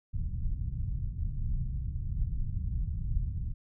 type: low-pass noise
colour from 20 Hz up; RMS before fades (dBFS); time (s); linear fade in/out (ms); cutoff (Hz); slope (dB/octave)
pink; -32; 0.13-3.54; 20; 130; 24
effects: none